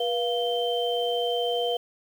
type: tone cluster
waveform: sine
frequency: 482.2 / 695 / 3116 Hz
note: B4 / F5 / G7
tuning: -41 / -9 / -11 cents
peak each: -26 / -29 / -30 dBFS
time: 0-1.77 s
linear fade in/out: 5 ms
effects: 8-bit